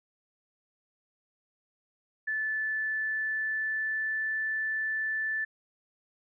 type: tone with pitch glide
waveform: sine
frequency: 1745 to 1756.1 Hz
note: A6 to A6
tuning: -15 to -4 cents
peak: -28 dBFS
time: 2.27-5.45 s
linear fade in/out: 10 ms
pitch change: +11 cents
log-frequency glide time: 2.4-4.36 s
effects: none